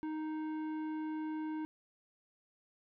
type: tone with tanh clipping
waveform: sine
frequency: 311.1 Hz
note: D#4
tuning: in tune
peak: -38 dBFS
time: 0.03-1.65 s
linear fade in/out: 0 ms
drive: 12 dB
effects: none